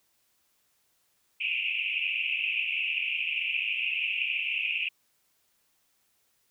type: band-pass noise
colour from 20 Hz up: pink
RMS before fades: -30 dBFS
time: 1.4-4.89 s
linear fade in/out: 10 ms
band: 2400 to 2800 Hz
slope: 96 dB/octave
effects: white hiss -71 dBFS RMS until 6.5 s